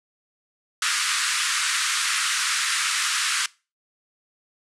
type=band-pass noise; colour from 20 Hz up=pink; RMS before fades=-24 dBFS; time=0.82-3.46 s; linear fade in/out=2 ms; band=1200 to 10000 Hz; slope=48 dB/octave; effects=noise-tail reverb RT60 0.3 s tail -22 dB re dry